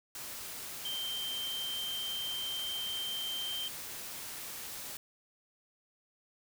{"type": "tone in noise", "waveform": "sine", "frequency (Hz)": 3136, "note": "G7", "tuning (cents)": 0, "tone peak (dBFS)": -35, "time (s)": [0.85, 3.68], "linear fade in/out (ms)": 2, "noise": "white", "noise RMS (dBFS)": -43, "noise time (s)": [0.15, 4.97], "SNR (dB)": 5, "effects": []}